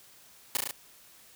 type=noise with echo; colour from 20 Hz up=white; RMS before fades=-28 dBFS; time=0.55-0.57 s; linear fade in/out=0 ms; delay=35 ms; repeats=4; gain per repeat=-2 dB; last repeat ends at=0.71 s; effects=white hiss -56 dBFS RMS until 1.35 s